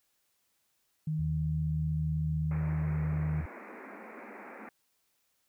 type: tone with pitch glide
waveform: sine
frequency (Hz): 155.56 to 154.4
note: D#3 to D#3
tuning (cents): 0 to -13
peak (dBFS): -29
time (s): 1.07-3.41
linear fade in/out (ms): 5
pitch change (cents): -13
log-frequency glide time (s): 2.81-2.93
type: tone with vibrato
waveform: sine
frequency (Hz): 79.6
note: D#2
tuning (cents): +40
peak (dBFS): -34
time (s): 1.19-3.46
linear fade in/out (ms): 5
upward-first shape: sine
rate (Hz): 3.1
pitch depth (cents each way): 15
type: band-pass noise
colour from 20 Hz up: pink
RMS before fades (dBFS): -47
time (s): 2.51-4.69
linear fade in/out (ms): 2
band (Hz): 200 to 2400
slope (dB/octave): 96
effects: white hiss -75 dBFS RMS until 5.48 s